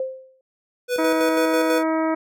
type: tone with exponential decay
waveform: sine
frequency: 523.3 Hz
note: C5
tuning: in tune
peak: -20 dBFS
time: 0-0.41 s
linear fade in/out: 2 ms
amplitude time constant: 88 ms
type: tone with tremolo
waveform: square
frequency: 493.9 Hz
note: B4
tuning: in tune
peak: -20 dBFS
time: 0.88-1.84 s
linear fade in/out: 50 ms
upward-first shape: square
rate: 6.1 Hz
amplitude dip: 45%
type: harmonic tone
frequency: 319.6 Hz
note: D#4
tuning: 47 cents sharp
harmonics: 1 / 2 / 3 / 4 / 5 / 6 / 7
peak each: -21 / -24 / -28 / -30 / -37 / -37 / -38 dBFS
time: 0.98-2.15 s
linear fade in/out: 10 ms
effects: none